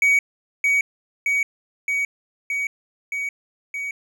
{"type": "tone with echo", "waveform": "triangle", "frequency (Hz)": 2256, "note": "C#7", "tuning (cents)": 30, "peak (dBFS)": -12, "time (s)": [0.02, 0.19], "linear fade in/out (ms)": 2, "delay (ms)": 620, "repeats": 6, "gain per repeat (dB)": -2, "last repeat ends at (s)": 3.91, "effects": []}